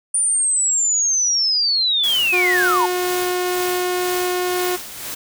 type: linear sweep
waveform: sine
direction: down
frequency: 9400 to 855 Hz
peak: -15 dBFS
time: 0.14-2.86 s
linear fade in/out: 5 ms
type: noise with tremolo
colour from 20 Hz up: white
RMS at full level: -28 dBFS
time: 2.03-5.15 s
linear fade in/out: 10 ms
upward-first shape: sine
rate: 2 Hz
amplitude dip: 55%
type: tone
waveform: sawtooth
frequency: 360.9 Hz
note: F#4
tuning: 43 cents flat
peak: -15 dBFS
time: 2.32-4.77 s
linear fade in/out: 20 ms
effects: none